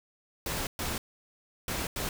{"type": "noise bursts at uneven times", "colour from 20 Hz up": "pink", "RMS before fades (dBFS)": -33, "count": 4, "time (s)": [[0.46, 0.67], [0.79, 0.98], [1.68, 1.87], [1.96, 2.09]], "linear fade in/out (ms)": 2, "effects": []}